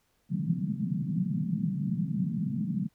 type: band-pass noise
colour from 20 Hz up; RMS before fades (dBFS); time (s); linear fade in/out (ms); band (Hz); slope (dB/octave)
white; -30; 0.29-2.89; 50; 140 to 210; 48
effects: pink hiss -72 dBFS RMS until 2.94 s